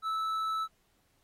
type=tone with hard clipping; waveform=sine; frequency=1309 Hz; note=E6; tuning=13 cents flat; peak=-31 dBFS; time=0.02-0.68 s; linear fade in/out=50 ms; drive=5 dB; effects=pink hiss -72 dBFS RMS until 1.23 s + AAC 48 kbps